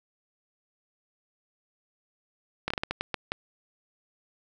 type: slowing click train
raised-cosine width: 0.3 ms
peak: -12 dBFS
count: 9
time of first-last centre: 2.68-3.319 s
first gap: 24 ms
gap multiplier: 1.33
effects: none